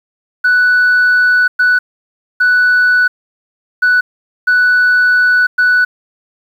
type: tone bursts at uneven times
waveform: sine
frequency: 1484 Hz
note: F#6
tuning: 5 cents sharp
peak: -5 dBFS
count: 6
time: 0.44-1.48 / 1.59-1.79 / 2.4-3.08 / 3.82-4.01 / 4.47-5.47 / 5.58-5.85 s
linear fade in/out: 10 ms
effects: tanh soft clip ceiling -5 dBFS + 7-bit